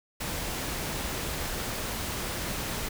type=noise; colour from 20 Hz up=pink; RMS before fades=-33 dBFS; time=0.2-2.89 s; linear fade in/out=10 ms; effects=none